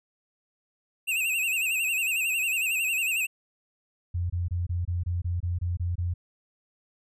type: tone with vibrato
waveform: square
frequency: 2637 Hz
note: E7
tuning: in tune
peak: -25 dBFS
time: 1.07-3.27 s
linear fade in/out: 20 ms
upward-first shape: sine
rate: 11 Hz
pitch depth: 99 cents each way
type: tone bursts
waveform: sine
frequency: 87.7 Hz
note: F2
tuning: 8 cents sharp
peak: -25 dBFS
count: 11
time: 4.14-6.14 s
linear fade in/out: 10 ms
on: 160 ms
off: 24 ms
effects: none